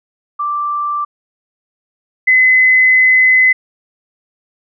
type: tone pair in turn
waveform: sine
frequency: 1174.7 / 2030 Hz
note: D6 / B6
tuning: 0 / +47 cents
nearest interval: major sixth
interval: 947 cents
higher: second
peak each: -15 / -6 dBFS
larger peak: second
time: 0.39-1.05 / 2.27-3.53 s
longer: second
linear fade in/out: 10 ms
effects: none